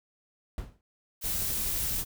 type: noise with exponential decay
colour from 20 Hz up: brown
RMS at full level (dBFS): -32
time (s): 0.58-0.81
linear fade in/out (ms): 1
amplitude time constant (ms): 49
type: noise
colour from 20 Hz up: blue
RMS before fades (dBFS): -31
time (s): 1.21-2.05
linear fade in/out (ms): 50
type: noise with tremolo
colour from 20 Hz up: brown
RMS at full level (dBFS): -38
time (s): 1.24-2.04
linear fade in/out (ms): 0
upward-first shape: sine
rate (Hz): 12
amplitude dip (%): 35
effects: none